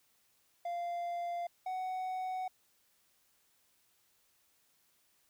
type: tone pair in turn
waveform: triangle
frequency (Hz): 694 / 744.8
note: F5 / F#5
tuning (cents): -11 / +11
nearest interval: minor second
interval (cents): 122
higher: second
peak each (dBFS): -33 / -33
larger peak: neither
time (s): 0.65-1.47 / 1.66-2.48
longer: neither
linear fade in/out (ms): 5
effects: white hiss -72 dBFS RMS until 5.29 s